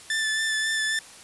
sawtooth tone with vibrato, 1760 Hz, A6, in tune, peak -20 dBFS, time 0.1-0.99 s, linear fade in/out 2 ms, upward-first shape sine, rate 3.7 Hz, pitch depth 18 cents each way, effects white hiss -46 dBFS RMS until 1.23 s + resampled to 24000 Hz

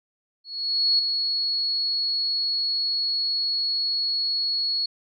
sine tone with ADSR envelope, 4353 Hz, C#8, 32 cents flat, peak -16 dBFS, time 0.44-4.86 s, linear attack 550 ms, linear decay 3 ms, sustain -6 dB, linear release 6 ms, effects none

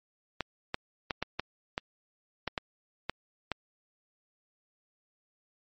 clicks, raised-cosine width 0.3 ms, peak -14 dBFS, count 10, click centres 0.407 / 0.744 / 1.108 / 1.226 / 1.396 / 1.779 / 2.477 / 2.578 / 3.096 / 3.517 s, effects MP3 32 kbps

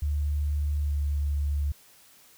sine tone with pitch glide, 73.4 to 72.26 Hz, D2 to D2, 0 to -27 cents, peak -24 dBFS, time 0.02-1.72 s, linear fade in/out 5 ms, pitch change -27 cents, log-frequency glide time 0.78-0.97 s, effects white hiss -56 dBFS RMS until 2.37 s

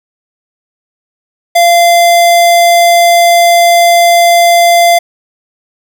square tone, 689 Hz, F5, 24 cents flat, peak -4 dBFS, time 1.55-4.99 s, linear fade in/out 10 ms, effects none

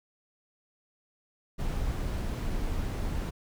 brown noise, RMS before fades -31 dBFS, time 1.58-3.31 s, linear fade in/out 20 ms, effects none

